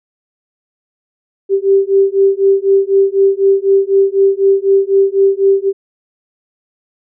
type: beating tone pair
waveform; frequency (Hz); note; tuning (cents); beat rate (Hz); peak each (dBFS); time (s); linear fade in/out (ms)
sine; 389.6 / 393.6; G4 / G4; -11 / +7; 4; -11; 1.49-5.73; 50
effects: none